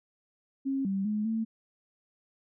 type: tone with pitch steps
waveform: sine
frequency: 270.7 / 194.7 / 211.6 / 223.4 Hz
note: C#4 / G3 / G#3 / A3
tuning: -41 / -12 / +33 / +27 cents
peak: -27 dBFS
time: 0.65-1.45 s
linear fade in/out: 20 ms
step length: 200 ms
effects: none